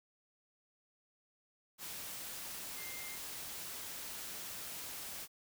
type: tone in noise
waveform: sine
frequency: 2100 Hz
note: C7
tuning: 6 cents sharp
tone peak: -49 dBFS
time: 2.75-3.19 s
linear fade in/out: 50 ms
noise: white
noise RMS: -45 dBFS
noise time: 1.78-5.28 s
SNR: -7 dB
effects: none